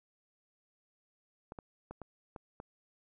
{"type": "clicks", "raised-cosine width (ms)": 1, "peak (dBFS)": -30, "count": 6, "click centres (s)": [1.521, 1.588, 1.91, 2.017, 2.362, 2.601], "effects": []}